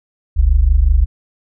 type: tone pair together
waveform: sine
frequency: 43.22 / 68.6 Hz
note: F1 / C#2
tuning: -17 / -17 cents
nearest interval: minor sixth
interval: 800 cents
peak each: -11 dBFS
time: 0.36-1.06 s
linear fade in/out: 20 ms
effects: none